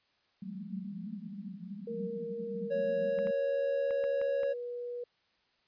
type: band-pass noise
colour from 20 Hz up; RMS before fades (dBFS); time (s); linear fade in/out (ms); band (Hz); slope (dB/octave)
pink; -42; 0.42-3.31; 5; 180 to 220; 96
type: tone with pitch glide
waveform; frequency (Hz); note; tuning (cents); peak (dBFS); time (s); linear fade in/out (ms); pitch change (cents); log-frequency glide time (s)
sine; 466.3 to 484.7; A#4 to B4; +1 to -32; -36; 1.87-5.04; 5; +67; 2.7-4.54
type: tone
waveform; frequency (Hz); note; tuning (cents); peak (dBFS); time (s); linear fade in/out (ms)
triangle; 554.4; C#5; 0; -27; 2.7-4.54; 20
type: clicks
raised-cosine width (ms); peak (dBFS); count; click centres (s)
0.5; -31; 6; 3.188 / 3.271 / 3.908 / 4.04 / 4.215 / 4.433
effects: white hiss -72 dBFS RMS until 5.67 s + resampled to 11025 Hz